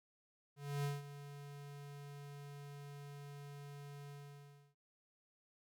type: tone with ADSR envelope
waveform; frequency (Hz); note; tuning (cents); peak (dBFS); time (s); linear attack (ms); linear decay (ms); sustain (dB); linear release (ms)
square; 142.9; D3; -47; -36; 0.56-4.75; 280; 180; -14; 650
effects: none